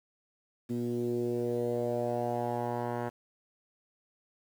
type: tone with low-pass filter sweep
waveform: 10% pulse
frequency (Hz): 120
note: B2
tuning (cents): -49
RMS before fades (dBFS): -32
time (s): 0.69-3.1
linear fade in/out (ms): 20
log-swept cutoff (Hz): 280 to 1200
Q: 3.2
effects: 9-bit